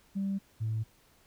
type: tone pair in turn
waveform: sine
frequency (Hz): 196 / 110.42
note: G3 / A2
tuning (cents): 0 / +7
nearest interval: minor seventh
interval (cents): 993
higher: first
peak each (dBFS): -28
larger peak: neither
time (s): 0.15-0.39 / 0.6-0.84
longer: neither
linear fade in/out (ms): 20
effects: tanh soft clip ceiling -25 dBFS + pink hiss -64 dBFS RMS until 1.26 s